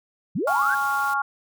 sine linear sweep, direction up, 123.47 to 1661.2 Hz, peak -22 dBFS, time 0.35-0.75 s, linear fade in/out 10 ms
sine chord, Db major, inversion second, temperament equal, 830.6 / 1108.7 / 1396.9 Hz, Ab5 / Db6 / F6, 0 / 0 / 0 cents, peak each -26 / -26 / -24 dBFS, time 0.47-1.22 s, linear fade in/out 5 ms
white noise, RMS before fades -40 dBFS, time 0.47-1.14 s, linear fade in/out 5 ms
effects none

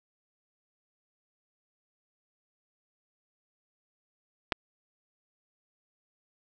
clicks, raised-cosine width 0.3 ms, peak -9 / -19 dBFS, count 2, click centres 4.522 / 4.525 s, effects none

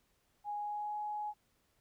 sine tone with pitch glide, 828 to 839.1 Hz, G#5 to G#5, -5 to +18 cents, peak -36 dBFS, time 0.44-1.34 s, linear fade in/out 50 ms, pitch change +23 cents, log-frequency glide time 0.56-0.97 s, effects pink hiss -75 dBFS RMS until 1.8 s

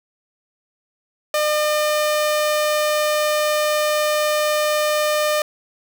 sawtooth tone, 604 Hz, D5, 48 cents sharp, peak -13 dBFS, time 1.34-5.42 s, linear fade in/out 2 ms, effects none

